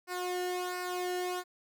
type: tone with flanger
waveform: sawtooth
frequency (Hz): 360.8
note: F#4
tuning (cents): -44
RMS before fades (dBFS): -35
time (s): 0.07-1.44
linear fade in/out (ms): 50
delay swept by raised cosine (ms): 0.29 to 0.85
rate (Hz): 1.4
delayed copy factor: -0.7
effects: none